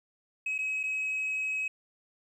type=tone with dropouts; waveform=sine; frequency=2552 Hz; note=D#7; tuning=43 cents sharp; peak=-27 dBFS; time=0.46-1.68 s; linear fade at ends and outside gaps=5 ms; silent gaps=0.581-0.587 / 0.832-0.836 s; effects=tanh soft clip ceiling -27 dBFS + 11-bit